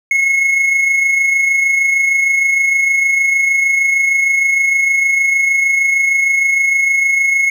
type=tone with amplitude modulation; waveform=triangle; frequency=2175 Hz; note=C#7; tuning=33 cents flat; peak=-7 dBFS; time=0.11-7.5 s; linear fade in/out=2 ms; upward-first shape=sine; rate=26.5 Hz; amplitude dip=40%; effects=none